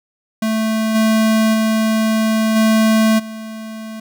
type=tone with level steps; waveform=square; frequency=220 Hz; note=A3; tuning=in tune; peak=-16 / -12 / -14 / -11 / -28 dBFS; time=0.42-4 s; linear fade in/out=5 ms; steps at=0.94 / 1.53 / 2.55 / 3.18 s; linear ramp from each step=20 ms; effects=none